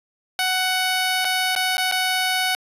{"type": "tone with dropouts", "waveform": "10% pulse", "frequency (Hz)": 744, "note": "F#5", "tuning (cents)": 9, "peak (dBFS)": -11, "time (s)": [0.39, 2.55], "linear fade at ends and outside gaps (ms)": 1, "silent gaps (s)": [[1.246, 1.251], [1.552, 1.562], [1.77, 1.78], [1.914, 1.922]], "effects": ["resampled to 32000 Hz"]}